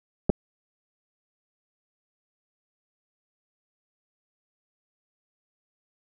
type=clicks; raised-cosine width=2 ms; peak=-8 dBFS; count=2; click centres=0.295 / 0.3 s; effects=none